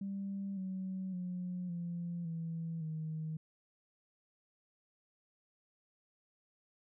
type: tone with pitch steps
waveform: sine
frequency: 196.8 / 188.24 / 180.05 / 172.22 / 164.73 / 157.56 Hz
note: G3 / F#3 / F#3 / F3 / E3 / D#3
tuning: +7 / +30 / -47 / -24 / -1 / +22 cents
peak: -36 dBFS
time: 0.01-3.37 s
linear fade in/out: 5 ms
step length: 560 ms
effects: tanh soft clip ceiling -32 dBFS